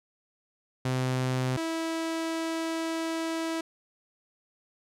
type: tone pair in turn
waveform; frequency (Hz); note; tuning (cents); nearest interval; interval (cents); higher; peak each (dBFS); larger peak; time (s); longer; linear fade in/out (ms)
sawtooth; 128.7 / 326.4; C3 / E4; -28 / -17; octave + major third; 1611; second; -22 / -25; first; 0.85-1.57 / 1.57-3.61; second; 5
effects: low-pass 10000 Hz 12 dB/octave